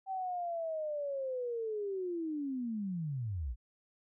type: linear sweep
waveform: sine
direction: down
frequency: 776 to 50.3 Hz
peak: -34 dBFS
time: 0.06-3.56 s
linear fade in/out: 50 ms
effects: none